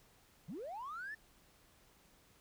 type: linear sweep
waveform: triangle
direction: up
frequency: 130.81 to 1813 Hz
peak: -39 dBFS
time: 0.48-1.15 s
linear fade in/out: 10 ms
effects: tanh soft clip ceiling -39 dBFS + pink hiss -67 dBFS RMS until 2.4 s